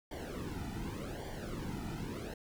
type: noise with flanger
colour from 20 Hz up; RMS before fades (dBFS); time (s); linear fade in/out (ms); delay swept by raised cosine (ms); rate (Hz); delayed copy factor
brown; -41; 0.11-2.34; 5; 0.76 to 1.86; 0.86; -0.85
effects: none